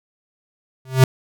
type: tone with exponential growth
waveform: square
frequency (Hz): 130.81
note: C3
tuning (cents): 0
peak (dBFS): -5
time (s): 0.85-1.04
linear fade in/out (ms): 2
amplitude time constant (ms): 40
effects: none